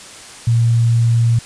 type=tone; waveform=sine; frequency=116.54 Hz; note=A#2; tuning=in tune; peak=-10 dBFS; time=0.47-1.39 s; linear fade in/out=5 ms; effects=white hiss -36 dBFS RMS until 1.45 s + resampled to 22050 Hz